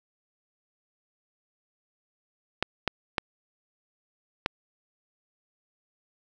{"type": "clicks", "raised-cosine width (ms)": 0.3, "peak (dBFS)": -8, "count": 4, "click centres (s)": [2.626, 2.877, 3.182, 4.461], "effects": []}